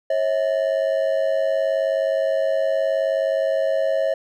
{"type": "ring-modulated tone", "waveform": "triangle", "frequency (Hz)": 594, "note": "D5", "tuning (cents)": 20, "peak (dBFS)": -13, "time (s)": [0.1, 4.14], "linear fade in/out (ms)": 5, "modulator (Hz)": 49.6, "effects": []}